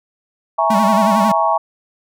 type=chord; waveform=sine; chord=A# half-diminished seventh; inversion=second; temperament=equal; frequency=659.3 / 830.6 / 932.3 / 1108.7 Hz; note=E5 / G#5 / A#5 / C#6; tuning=0 / 0 / 0 / 0 cents; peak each=-18 dBFS; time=0.58-1.58 s; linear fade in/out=10 ms
type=tone with vibrato; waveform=square; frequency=207.7 Hz; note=G#3; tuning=in tune; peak=-16 dBFS; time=0.7-1.32 s; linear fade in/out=5 ms; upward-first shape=sine; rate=11 Hz; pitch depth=120 cents each way
effects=none